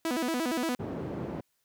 sawtooth tone with vibrato, 284.4 Hz, C#4, 45 cents sharp, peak -24 dBFS, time 0.05-0.75 s, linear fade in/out 2 ms, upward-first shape square, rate 8.6 Hz, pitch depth 240 cents each way
white band-pass noise, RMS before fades -36 dBFS, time 0.79-1.41 s, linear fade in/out 10 ms, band 110 to 380 Hz, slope 12 dB/octave
effects white hiss -75 dBFS RMS until 1.64 s

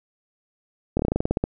slowing click train, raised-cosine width 2 ms, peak -8 dBFS, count 12, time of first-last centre 0.97-1.439 s, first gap 24 ms, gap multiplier 1.11, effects none

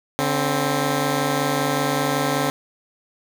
10% pulse tone pair together, 144.09 / 262.9 Hz, D3 / C4, -33 / +8 cents, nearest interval minor seventh, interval 1041 cents, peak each -14 dBFS, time 0.19-2.5 s, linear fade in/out 0 ms, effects none

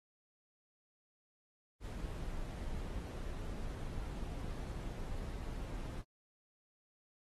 brown noise, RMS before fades -42 dBFS, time 1.8-6.04 s, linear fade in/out 50 ms
clicks, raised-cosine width 5 ms, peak -35 dBFS, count 6, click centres 2.682 / 3.005 / 3.979 / 4.226 / 4.445 / 4.484 s
effects AAC 32 kbps

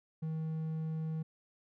triangle tone, 158.9 Hz, D#3, 37 cents sharp, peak -32 dBFS, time 0.22-1.23 s, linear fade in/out 10 ms, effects none

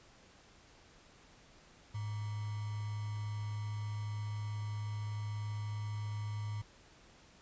sine tone with sample-and-hold, 105.4 Hz, G#2, 26 cents sharp, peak -36 dBFS, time 1.94-6.62 s, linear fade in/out 10 ms, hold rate 1050 Hz, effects pink hiss -61 dBFS RMS until 7.41 s + resampled to 16000 Hz

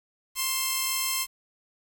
5% pulse tone pair together, 1053.6 / 2655 Hz, C6 / E7, +12 / +12 cents, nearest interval octave + major third, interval 1600 cents, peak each -15 / -22 dBFS, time 0.35-1.27 s, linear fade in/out 50 ms, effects 8-bit

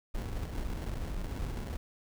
brown noise with sample-and-hold, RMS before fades -36 dBFS, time 0.14-1.77 s, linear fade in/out 10 ms, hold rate 1225 Hz, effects none

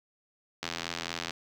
click train, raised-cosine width 0.2 ms, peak -15 dBFS, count 58, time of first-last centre 0.63-1.307 s, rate 84.2 Hz, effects high-pass 80 Hz 12 dB/octave + 8-bit

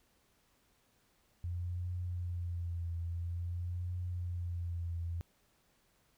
sine tone with vibrato, 87 Hz, F2, 6 cents flat, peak -35 dBFS, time 1.44-5.21 s, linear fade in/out 0 ms, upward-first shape triangle, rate 0.49 Hz, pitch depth 51 cents each way, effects pink hiss -72 dBFS RMS until 6.17 s

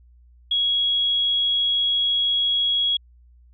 sine tone, 3322 Hz, G#7, in tune, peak -18 dBFS, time 0.51-2.97 s, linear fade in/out 5 ms, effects added 60 Hz sine -49 dBFS peak until 3.53 s

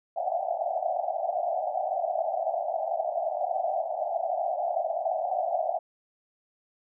pink band-pass noise, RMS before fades -29 dBFS, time 0.16-5.79 s, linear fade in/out 10 ms, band 620 to 770 Hz, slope 96 dB/octave, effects none

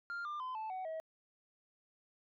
sine tone with pitch steps, 1396.9 / 1195.2 / 1022.6 / 874.9 / 748.6 / 640.5 Hz, F6 / D6 / C6 / A5 / F#5 / E5, 0 / +30 / -40 / -10 / +20 / -50 cents, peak -36 dBFS, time 0.1-1 s, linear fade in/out 0 ms, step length 150 ms, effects tanh soft clip ceiling -38 dBFS

